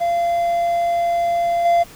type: tone with level steps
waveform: triangle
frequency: 688 Hz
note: F5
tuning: 26 cents flat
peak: -14 / -10 dBFS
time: 0-1.84 s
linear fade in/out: 20 ms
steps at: 1.65 s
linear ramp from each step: 5 ms
effects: pink hiss -42 dBFS RMS until 1.95 s